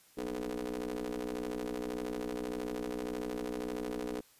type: ring-modulated tone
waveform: 25% pulse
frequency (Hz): 61.74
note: B1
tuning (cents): 0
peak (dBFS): -29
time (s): 0.17-4.21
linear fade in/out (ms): 10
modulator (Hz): 364
effects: white hiss -63 dBFS RMS until 4.39 s + resampled to 32000 Hz